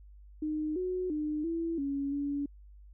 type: tone with pitch steps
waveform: sine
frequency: 306.9 / 366.6 / 302.6 / 332.2 / 279.2 / 284.8 Hz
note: D#4 / F#4 / D#4 / E4 / C#4 / C#4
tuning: -24 / -16 / -48 / +13 / +13 / +47 cents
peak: -30 dBFS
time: 0.42-2.46 s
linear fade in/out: 5 ms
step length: 340 ms
effects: added 50 Hz sine -50 dBFS peak until 2.93 s